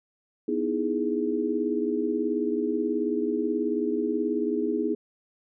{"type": "chord", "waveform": "sine", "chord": "E major seventh", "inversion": "second", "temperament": "equal", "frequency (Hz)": [246.9, 311.1, 329.6, 415.3], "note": ["B3", "D#4", "E4", "G#4"], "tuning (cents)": [0, 0, 0, 0], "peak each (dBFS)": [-30, -29, -31, -28], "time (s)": [0.48, 4.95], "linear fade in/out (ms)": 5, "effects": []}